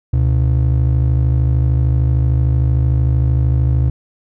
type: ring-modulated tone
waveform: triangle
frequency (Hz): 98.7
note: G2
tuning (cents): +12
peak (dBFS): -6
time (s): 0.13-3.9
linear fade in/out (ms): 5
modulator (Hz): 26.6
effects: none